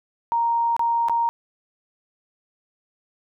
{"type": "tone with dropouts", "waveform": "sine", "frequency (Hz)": 932.3, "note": "A#5", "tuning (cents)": 0, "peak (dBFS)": -18, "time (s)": [0.32, 1.29], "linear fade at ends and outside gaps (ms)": 0, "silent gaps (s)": [[0.765, 0.794], [1.085, 1.096]], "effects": []}